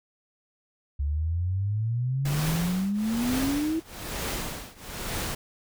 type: exponential sweep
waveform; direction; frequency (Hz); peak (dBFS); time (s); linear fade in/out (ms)
sine; up; 69.3 to 329.6; -24; 0.99-3.8; 10
type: noise with tremolo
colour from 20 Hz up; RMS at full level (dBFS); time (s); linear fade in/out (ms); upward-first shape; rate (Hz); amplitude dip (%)
pink; -30; 2.25-5.35; 5; triangle; 1.1; 95
effects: none